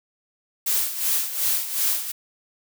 blue noise with tremolo, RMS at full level -21 dBFS, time 0.66-2.12 s, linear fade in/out 10 ms, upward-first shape sine, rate 2.7 Hz, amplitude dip 70%, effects none

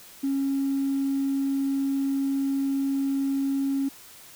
triangle tone with tanh clipping, 273.9 Hz, C#4, 21 cents flat, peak -22 dBFS, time 0.23-3.89 s, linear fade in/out 10 ms, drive 1 dB, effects white hiss -48 dBFS RMS until 4.35 s

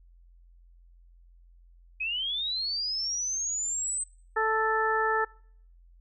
sine linear sweep, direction up, 2496 to 8230 Hz, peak -28 dBFS, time 2-4.04 s, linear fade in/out 10 ms
harmonic tone, 440 Hz, A4, in tune, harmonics 1 / 2 / 3 / 4, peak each -29 / -29 / -29 / -29 dBFS, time 4.36-5.25 s, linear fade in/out 10 ms
effects noise-tail reverb RT60 0.6 s tail -25 dB re dry + added 43 Hz sine -53 dBFS peak until 6 s

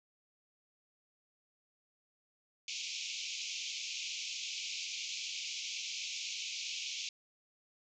pink band-pass noise, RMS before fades -41 dBFS, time 2.68-7.09 s, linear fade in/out 2 ms, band 2300 to 7000 Hz, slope 96 dB/octave, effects none

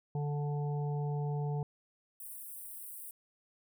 harmonic tone, 146.1 Hz, D3, 9 cents flat, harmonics 1 / 3 / 5 / 6, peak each -32 / -42 / -46 / -48 dBFS, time 0.15-1.63 s, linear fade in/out 2 ms
white high-pass noise, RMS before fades -46 dBFS, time 2.2-3.11 s, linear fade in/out 2 ms, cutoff 8400 Hz, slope 96 dB/octave
effects none

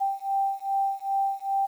sine beating tone pair, 784 / 786.5 Hz, G5 / G5, 0 / +6 cents, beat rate 2.5 Hz, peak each -27 dBFS, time 0-1.67 s, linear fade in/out 20 ms, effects 9-bit

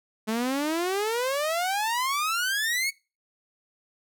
sawtooth exponential sweep, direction up, 213.8 to 2249 Hz, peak -21 dBFS, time 0.27-2.91 s, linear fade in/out 20 ms, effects noise-tail reverb RT60 0.3 s tail -23 dB re dry

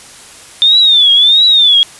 sine tone with vibrato, 3579 Hz, A7, 29 cents sharp, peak -4 dBFS, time 0.62-1.83 s, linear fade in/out 0 ms, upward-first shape triangle, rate 1.5 Hz, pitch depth 170 cents each way, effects white hiss -35 dBFS RMS until 1.99 s + resampled to 24000 Hz

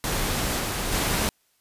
pink noise with level steps, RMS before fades -26 / -28 / -24 dBFS, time 0.04-1.29 s, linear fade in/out 0 ms, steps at 0.59 / 0.91 s, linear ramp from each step 20 ms, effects white hiss -67 dBFS RMS until 1.6 s + resampled to 32000 Hz

